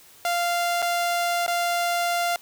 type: tone with dropouts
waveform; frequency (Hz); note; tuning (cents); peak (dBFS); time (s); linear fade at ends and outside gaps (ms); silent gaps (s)
sawtooth; 695; F5; -9; -18; 0.25-2.36; 1; 0.82-0.825 / 1.464-1.479
effects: white hiss -51 dBFS RMS until 2.41 s